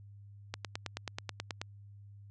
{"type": "click train", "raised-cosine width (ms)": 0.2, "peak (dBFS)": -19, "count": 11, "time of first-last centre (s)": [0.54, 1.615], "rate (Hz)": 9.3, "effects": ["added 101 Hz sine -50 dBFS peak until 2.3 s", "resampled to 24000 Hz"]}